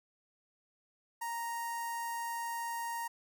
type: tone with notch filter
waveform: sawtooth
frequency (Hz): 932.3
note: A#5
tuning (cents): 0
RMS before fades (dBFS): -38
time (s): 1.21-3.08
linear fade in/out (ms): 10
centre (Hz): 3500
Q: 0.68
effects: none